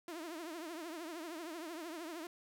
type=tone with vibrato; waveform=sawtooth; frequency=328.8 Hz; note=E4; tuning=4 cents flat; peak=-39 dBFS; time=0.08-2.27 s; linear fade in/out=2 ms; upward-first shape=triangle; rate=13 Hz; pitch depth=160 cents each way; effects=none